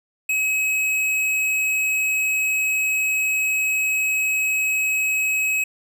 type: tone with hard clipping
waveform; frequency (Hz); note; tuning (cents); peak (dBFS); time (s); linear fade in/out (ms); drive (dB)
triangle; 2556; D#7; +46; -20; 0.29-5.64; 5; 17
effects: none